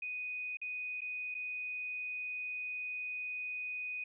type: tone with dropouts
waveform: sine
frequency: 2489 Hz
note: D#7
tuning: in tune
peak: -37 dBFS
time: 0.02-4.04 s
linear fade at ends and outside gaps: 5 ms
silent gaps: 0.571-0.615 / 1.008-1.016 / 1.344-1.349 s
effects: none